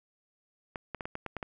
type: clicks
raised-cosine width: 0.5 ms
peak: -21 dBFS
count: 8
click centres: 0.758 / 0.947 / 1.008 / 1.055 / 1.154 / 1.263 / 1.367 / 1.428 s
effects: none